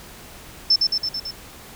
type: tone with echo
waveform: sine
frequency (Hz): 5300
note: E8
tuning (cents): +9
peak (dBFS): -12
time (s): 0.7-0.76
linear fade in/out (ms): 5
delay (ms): 110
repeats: 5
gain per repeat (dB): -3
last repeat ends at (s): 1.31
effects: pink hiss -42 dBFS RMS until 1.75 s